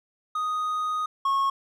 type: tone pair in turn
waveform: triangle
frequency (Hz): 1244.5 / 1094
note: D#6 / C#6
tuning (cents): 0 / -23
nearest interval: major second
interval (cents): 223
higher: first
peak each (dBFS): -23 / -19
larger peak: second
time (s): 0.35-1.06 / 1.25-1.5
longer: first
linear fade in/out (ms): 5
effects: none